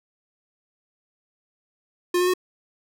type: tone with pitch steps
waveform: square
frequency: 354.8 / 360.4 / 366 Hz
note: F4 / F#4 / F#4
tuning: +27 / -45 / -19 cents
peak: -19 dBFS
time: 2.14-2.338 s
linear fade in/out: 5 ms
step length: 66 ms
effects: none